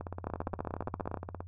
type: two click trains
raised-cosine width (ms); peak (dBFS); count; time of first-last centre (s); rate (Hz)
1; -19 / -24; 14 / 25; 0.27-1.142 / 0.01-1.405; 14.9 / 17.2
effects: noise-tail reverb RT60 0.1 s tail -20 dB re dry + added 89 Hz sine -44 dBFS peak until 1.47 s